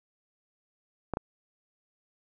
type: clicks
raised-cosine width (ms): 1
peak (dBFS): -16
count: 2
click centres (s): 1.137 / 1.171
effects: none